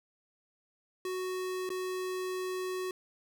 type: tone with dropouts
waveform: square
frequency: 370 Hz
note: F#4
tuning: in tune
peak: -34 dBFS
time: 1.05-2.91 s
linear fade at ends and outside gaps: 2 ms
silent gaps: 1.692-1.702 s
effects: none